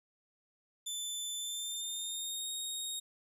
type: tone with pitch glide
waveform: 20% pulse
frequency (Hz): 3525 to 3735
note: A7 to A#7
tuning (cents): +2 to +3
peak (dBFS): -31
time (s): 0.86-3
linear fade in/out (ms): 10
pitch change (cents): +101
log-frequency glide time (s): 1.38-2.5
effects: none